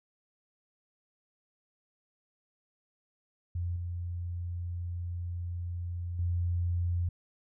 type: tone with level steps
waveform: sine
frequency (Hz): 87.3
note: F2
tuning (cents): 0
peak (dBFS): -30 / -33 / -27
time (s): 3.55-7.09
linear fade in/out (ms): 5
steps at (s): 3.76 / 6.19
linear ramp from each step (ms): 2
effects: none